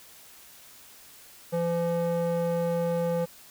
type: tone with band-pass filter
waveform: square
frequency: 170 Hz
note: F3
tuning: 46 cents flat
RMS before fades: -27 dBFS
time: 1.52-3.26 s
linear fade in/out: 20 ms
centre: 460 Hz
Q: 1.9
effects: white hiss -51 dBFS RMS until 3.5 s